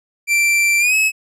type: tone with pitch glide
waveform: 45% pulse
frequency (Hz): 2349 to 2576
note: D7 to E7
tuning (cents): 0 to -41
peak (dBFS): -12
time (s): 0.27-1.12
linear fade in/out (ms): 50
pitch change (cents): +159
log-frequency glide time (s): 0.79-0.95
effects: low-pass 12000 Hz 12 dB/octave